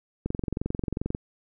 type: click train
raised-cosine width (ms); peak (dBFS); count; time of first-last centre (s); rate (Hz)
3; -15; 21; 0.26-1.149; 22.5
effects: none